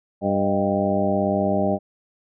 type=harmonic tone with a mistuned harmonic; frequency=98.2 Hz; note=G2; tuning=4 cents sharp; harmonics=1 / 2 / 3 / 4 / 5 / 6 / 7 / 8; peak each=-31 / -23 / -28 / -28 / -31 / -23 / -31 / -28 dBFS; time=0.21-1.79 s; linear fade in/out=50 ms; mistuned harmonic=6; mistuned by=+63 cents; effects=none